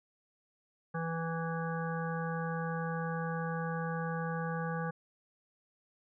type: harmonic tone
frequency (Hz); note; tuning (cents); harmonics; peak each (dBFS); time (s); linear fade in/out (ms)
164.81; E3; 0; 1 / 3 / 5 / 7 / 9 / 10; -35 / -40 / -42 / -43 / -45 / -45; 0.94-4.91; 10
effects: none